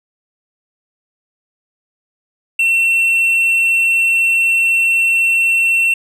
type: tone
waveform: triangle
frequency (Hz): 2706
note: E7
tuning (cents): +45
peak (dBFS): -9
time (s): 2.59-5.94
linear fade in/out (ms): 5
effects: resampled to 32000 Hz